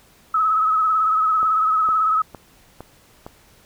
sine tone with vibrato, 1284 Hz, E6, 46 cents flat, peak -15 dBFS, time 0.34-2.22 s, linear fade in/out 5 ms, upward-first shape triangle, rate 18 Hz, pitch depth 52 cents each way
click train, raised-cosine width 1 ms, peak -20 dBFS, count 5, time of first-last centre 1.43-3.265 s, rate 2.18 Hz
effects pink hiss -53 dBFS RMS until 3.65 s

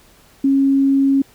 sine tone, 273.4 Hz, C#4, 24 cents flat, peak -11 dBFS, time 0.44-1.22 s, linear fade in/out 5 ms, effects pink hiss -50 dBFS RMS until 1.34 s

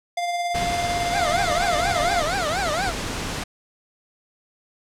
square tone with tremolo, 698.5 Hz, F5, in tune, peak -22 dBFS, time 0.17-2.22 s, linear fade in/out 5 ms, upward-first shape sine, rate 18 Hz, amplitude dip 35%
pink noise, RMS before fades -28 dBFS, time 0.54-3.44 s, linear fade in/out 10 ms
25% pulse tone with vibrato, 689 Hz, F5, 24 cents flat, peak -19 dBFS, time 1.11-2.93 s, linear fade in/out 50 ms, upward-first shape triangle, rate 4.2 Hz, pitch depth 300 cents each way
effects low-pass 8000 Hz 12 dB/octave

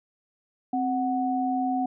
sine tone pair together, 261.6 / 739.9 Hz, C4 / F#5, 0 / 0 cents, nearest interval octave + tritone, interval 1800 cents, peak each -26 dBFS, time 0.73-1.86 s, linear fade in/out 5 ms, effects none

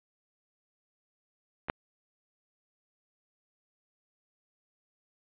clicks, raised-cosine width 0.5 ms, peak -26 / -13 dBFS, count 2, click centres 1.685 / 1.699 s, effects resampled to 8000 Hz

